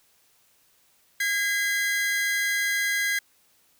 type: tone pair together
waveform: 40% pulse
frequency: 1635 / 2034 Hz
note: G#6 / C7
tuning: -28 / -50 cents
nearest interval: major third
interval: 378 cents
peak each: -25 / -25 dBFS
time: 1.2-3.19 s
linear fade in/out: 5 ms
effects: white hiss -63 dBFS RMS until 3.79 s